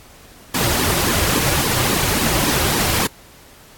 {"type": "noise with flanger", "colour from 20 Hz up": "pink", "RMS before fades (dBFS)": -18, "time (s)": [0.54, 3.07], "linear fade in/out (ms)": 5, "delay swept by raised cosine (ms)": [1.4, 4.6], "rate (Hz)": 3.6, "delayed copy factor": -0.9, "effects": ["pink hiss -45 dBFS RMS until 3.77 s", "AAC 64 kbps"]}